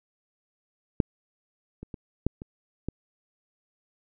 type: clicks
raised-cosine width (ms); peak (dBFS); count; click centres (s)
3; -7 / -26 / -24 / -10 / -25 / -17; 6; 1.002 / 1.83 / 1.942 / 2.266 / 2.419 / 2.886
effects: none